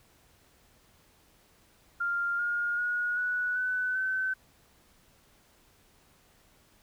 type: tone with pitch steps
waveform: sine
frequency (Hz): 1396.9 / 1422.1 / 1447.8 / 1474 / 1500.6 / 1527.7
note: F6 / F6 / F#6 / F#6 / F#6 / G6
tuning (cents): 0 / +31 / -38 / -7 / +24 / -45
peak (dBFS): -27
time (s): 2-4.34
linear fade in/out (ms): 10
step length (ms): 390
effects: pink hiss -63 dBFS RMS until 6.82 s